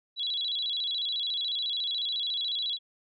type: tone with vibrato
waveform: sine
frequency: 3629 Hz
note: A#7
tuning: 47 cents flat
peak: -28 dBFS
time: 0.16-2.79 s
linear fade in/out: 50 ms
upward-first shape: square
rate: 14 Hz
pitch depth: 140 cents each way
effects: none